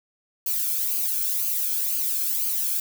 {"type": "noise with flanger", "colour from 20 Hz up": "violet", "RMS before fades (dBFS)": -25, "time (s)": [0.46, 2.8], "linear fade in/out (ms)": 2, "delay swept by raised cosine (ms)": [0.54, 1.07], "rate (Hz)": 2, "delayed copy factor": -0.65, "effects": []}